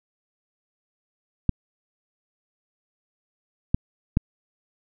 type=clicks; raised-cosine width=5 ms; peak=-6 dBFS; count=3; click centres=1.493 / 3.745 / 4.171 s; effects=none